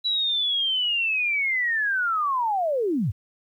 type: linear sweep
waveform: sine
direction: down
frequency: 3951 to 76.9 Hz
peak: -21 dBFS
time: 0.04-3.12 s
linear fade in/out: 20 ms
effects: 10-bit